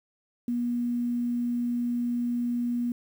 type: tone with quantisation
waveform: sine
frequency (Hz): 240.6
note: B3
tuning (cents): -45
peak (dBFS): -25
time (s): 0.48-2.92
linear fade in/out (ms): 2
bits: 9
effects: none